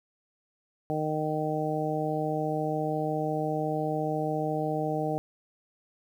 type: harmonic tone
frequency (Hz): 154.2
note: D#3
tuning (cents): -15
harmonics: 1 / 2 / 3 / 4 / 5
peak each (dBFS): -33 / -33 / -33 / -33 / -33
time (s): 0.9-5.18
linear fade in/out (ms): 0
effects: 10-bit